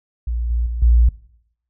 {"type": "tone with level steps", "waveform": "sine", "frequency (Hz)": 58.6, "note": "A#1", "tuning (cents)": 10, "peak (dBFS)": [-19, -16, -21, -9], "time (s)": [0.27, 1.09], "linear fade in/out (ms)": 5, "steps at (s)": [0.5, 0.66, 0.82], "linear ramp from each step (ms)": 5, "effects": ["noise-tail reverb RT60 0.7 s tail -20 dB re dry"]}